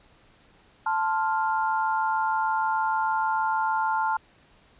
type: chord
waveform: sine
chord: F major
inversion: first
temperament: equal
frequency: 880 / 1046.5 / 1396.9 Hz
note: A5 / C6 / F6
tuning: 0 / 0 / 0 cents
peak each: -24 / -30 / -29 dBFS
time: 0.86-4.17 s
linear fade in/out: 5 ms
effects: pink hiss -58 dBFS RMS until 4.79 s + resampled to 8000 Hz